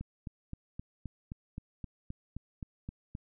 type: click train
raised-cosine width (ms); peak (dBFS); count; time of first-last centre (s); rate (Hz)
5; -27; 13; 0.01-3.151; 3.82
effects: none